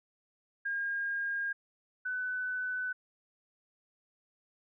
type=tone pair in turn; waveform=sine; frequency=1618 / 1502.3 Hz; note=G#6 / F#6; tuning=-46 / +26 cents; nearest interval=minor second; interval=128 cents; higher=first; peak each=-31 / -32 dBFS; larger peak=first; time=0.65-1.53 / 2.05-2.93 s; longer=neither; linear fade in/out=10 ms; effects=none